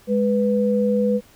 sine tone pair together, 207.7 / 494 Hz, G#3 / B4, 0 / 0 cents, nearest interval octave + minor third, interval 1500 cents, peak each -19 dBFS, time 0.07-1.21 s, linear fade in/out 50 ms, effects pink hiss -52 dBFS RMS until 1.35 s

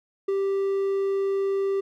triangle tone with ADSR envelope, 392 Hz, G4, in tune, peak -18 dBFS, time 0.28-1.81 s, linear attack 8 ms, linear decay 13 ms, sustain -2 dB, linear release 13 ms, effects none

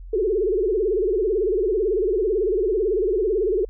sine tone with vibrato, 401.1 Hz, G4, 40 cents sharp, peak -18 dBFS, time 0.13-3.65 s, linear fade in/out 5 ms, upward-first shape sine, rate 18 Hz, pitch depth 210 cents each way, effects added 43 Hz sine -35 dBFS peak until 3.69 s

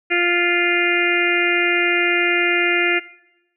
harmonic tone, 349.2 Hz, F4, in tune, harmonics 1 / 2 / 4 / 5 / 6 / 7 / 8, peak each -21 / -28 / -25 / -24 / -20 / -21 / -27 dBFS, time 0.1-3 s, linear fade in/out 20 ms, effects noise-tail reverb RT60 0.9 s tail -19 dB re dry

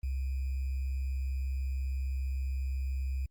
sine tone with sample-and-hold, 66.1 Hz, C2, 18 cents sharp, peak -30 dBFS, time 0.03-3.26 s, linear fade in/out 5 ms, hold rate 2450 Hz, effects Opus 32 kbps

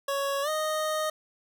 25% pulse tone with pitch glide, 556 to 620.5 Hz, C#5 to D#5, +5 to -5 cents, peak -23 dBFS, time 0.08-1.1 s, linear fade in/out 5 ms, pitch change +190 cents, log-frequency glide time 0.42-0.49 s, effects none

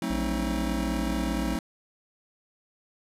square chord, F# diminished seventh, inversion none, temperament just, 185 / 222 / 266.4 / 319.7 Hz, F#3 / A3 / C4 / Eb4, 0 / +16 / +31 / +47 cents, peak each -34 dBFS, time 0.02-1.59 s, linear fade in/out 2 ms
harmonic tone, 58.27 Hz, A#1, in tune, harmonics 1 / 3 / 5 / 7 / 9 / 10, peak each -31 / -44 / -38 / -51 / -43 / -47 dBFS, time 0.1-1.56 s, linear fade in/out 5 ms
effects resampled to 32000 Hz

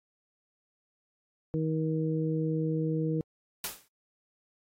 harmonic tone, 158.4 Hz, D#3, 31 cents sharp, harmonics 1 / 2 / 3, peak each -29 / -32 / -34 dBFS, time 1.54-3.21 s, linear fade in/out 0 ms
white noise with exponential decay, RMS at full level -31 dBFS, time 3.64-3.88 s, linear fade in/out 2 ms, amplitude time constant 51 ms
effects AAC 48 kbps

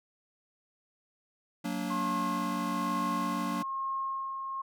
square chord, Gb augmented, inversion none, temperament just, 185 / 231.2 / 289.1 Hz, Gb3 / Bb3 / D4, 0 / -14 / -27 cents, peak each -37 dBFS, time 1.64-3.63 s, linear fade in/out 10 ms
sine tone with tremolo, 1075 Hz, C6, 47 cents sharp, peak -30 dBFS, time 1.9-4.62 s, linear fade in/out 10 ms, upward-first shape sine, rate 1.1 Hz, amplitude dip 40%
effects none

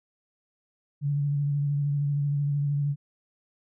sine tone with vibrato, 143.6 Hz, D3, 39 cents flat, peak -23 dBFS, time 1.01-2.96 s, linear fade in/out 50 ms, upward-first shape sine, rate 13 Hz, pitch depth 26 cents each way, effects none

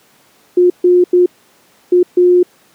sine tone bursts at uneven times, 357.3 Hz, F4, 40 cents sharp, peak -5 dBFS, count 5, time 0.57-0.7 / 0.84-1.04 / 1.13-1.26 / 1.92-2.03 / 2.17-2.43 s, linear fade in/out 5 ms, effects pink hiss -50 dBFS RMS until 2.74 s + high-pass 200 Hz 12 dB/octave

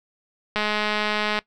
click train, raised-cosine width 0.3 ms, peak -8 dBFS, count 176, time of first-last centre 0.56-1.389 s, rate 211 Hz, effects noise-tail reverb RT60 0.1 s tail -20 dB re dry

